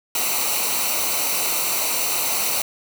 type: noise with comb filter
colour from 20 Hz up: white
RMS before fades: -22 dBFS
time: 0.15-2.62 s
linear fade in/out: 2 ms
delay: 0.59 ms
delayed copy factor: -0.7
effects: none